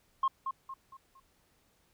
sine tone with echo, 1070 Hz, C6, 38 cents sharp, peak -23 dBFS, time 0.23-0.28 s, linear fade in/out 5 ms, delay 230 ms, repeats 4, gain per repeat -8 dB, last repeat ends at 1.2 s, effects tanh soft clip ceiling -22 dBFS + pink hiss -70 dBFS RMS until 1.93 s

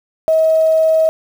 sine tone with quantisation, 639 Hz, D#5, 46 cents sharp, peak -9 dBFS, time 0.28-1.09 s, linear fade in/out 0 ms, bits 6, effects none

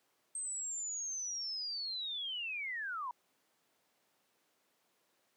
sine linear sweep, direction down, 8372 to 940 Hz, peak -37 dBFS, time 0.35-3.11 s, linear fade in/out 2 ms, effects pink hiss -75 dBFS RMS until 5.36 s + high-pass 300 Hz 12 dB/octave

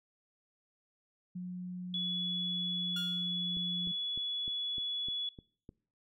sine tone with pitch glide, 180.5 to 178.32 Hz, F#3 to F3, -43 to +36 cents, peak -37 dBFS, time 1.35-3.92 s, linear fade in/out 10 ms, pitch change -21 cents, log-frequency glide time 1.79-3.7 s
sine tone, 3400 Hz, G#7, 40 cents sharp, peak -33 dBFS, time 1.94-5.29 s, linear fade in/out 2 ms
sawtooth tone with exponential decay, 1416 Hz, F6, 23 cents sharp, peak -36 dBFS, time 2.96-3.35 s, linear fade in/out 5 ms, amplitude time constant 84 ms
click train, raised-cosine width 3 ms, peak -35 dBFS, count 8, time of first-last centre 3.57-5.691 s, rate 3.3 Hz
effects noise-tail reverb RT60 0.5 s tail -23 dB re dry

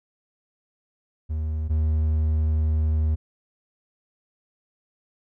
triangle tone pair in turn, 77.78 / 77.78 Hz, D#2 / D#2, 0 / 0 cents, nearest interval unison, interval 0 cents, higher neither, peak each -22 / -17 dBFS, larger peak second, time 1.29-1.69 / 1.69-3.16 s, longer second, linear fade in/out 20 ms, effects none

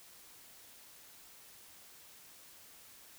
silence, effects white hiss -57 dBFS RMS until 3.18 s

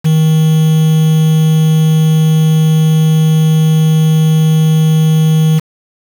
triangle tone with quantisation, 157.7 Hz, D#3, 24 cents sharp, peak -4 dBFS, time 0.04-5.6 s, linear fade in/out 20 ms, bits 4, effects none

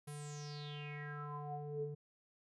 square tone with low-pass filter sweep, 147.1 Hz, D3, 3 cents sharp, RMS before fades -45 dBFS, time 0.07-1.95 s, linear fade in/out 10 ms, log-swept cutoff 11000 to 340 Hz, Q 8.2, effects none

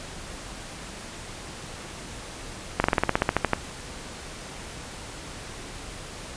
slowing click train, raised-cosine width 0.5 ms, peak -4 dBFS, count 13, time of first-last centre 2.8-3.533 s, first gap 41 ms, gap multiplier 1.07, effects pink hiss -39 dBFS RMS until 6.36 s + resampled to 22050 Hz

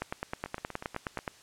two click trains, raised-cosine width 0.5 ms, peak -24 / -17 dBFS, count 7 / 13, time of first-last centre 0.46-1.189 / 0.02-1.278 s, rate 8.23 / 9.54 Hz, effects white hiss -56 dBFS RMS until 1.42 s + low-pass 8000 Hz 12 dB/octave

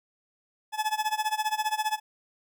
40% pulse tone with tremolo, 859 Hz, A5, 42 cents flat, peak -22 dBFS, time 0.72-2 s, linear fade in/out 50 ms, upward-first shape sine, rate 15 Hz, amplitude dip 90%, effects none

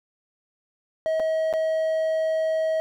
triangle tone with dropouts, 638 Hz, D#5, 43 cents sharp, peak -19 dBFS, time 1.06-2.8 s, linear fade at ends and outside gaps 0 ms, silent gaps 1.197-1.201 / 1.528-1.537 s, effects none

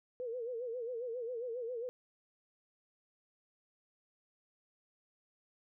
sine tone with vibrato, 479.3 Hz, A#4, 48 cents sharp, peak -37 dBFS, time 0.2-1.89 s, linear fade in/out 0 ms, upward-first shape sine, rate 7.4 Hz, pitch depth 110 cents each way, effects none

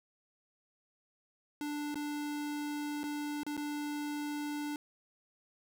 square tone with dropouts, 294.4 Hz, D4, 4 cents sharp, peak -36 dBFS, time 1.61-4.76 s, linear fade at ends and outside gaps 1 ms, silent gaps 1.944-1.956 / 3.033-3.039 / 3.433-3.465 / 3.568-3.576 s, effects none

